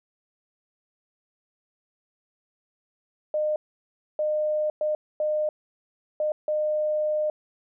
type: tone bursts at uneven times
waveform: sine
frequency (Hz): 609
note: D#5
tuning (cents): -37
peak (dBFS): -22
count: 6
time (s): 3.34-3.56 / 4.19-4.7 / 4.81-4.95 / 5.2-5.49 / 6.2-6.32 / 6.48-7.3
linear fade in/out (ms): 2
effects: none